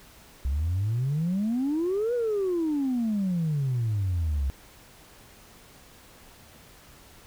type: exponential two-way sweep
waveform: sine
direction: up then down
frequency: 64 to 494.7 to 65.2 Hz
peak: -22 dBFS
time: 0.45-4.5 s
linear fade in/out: 0 ms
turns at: 2.14 s
effects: tanh soft clip ceiling -21 dBFS + pink hiss -52 dBFS RMS until 7.26 s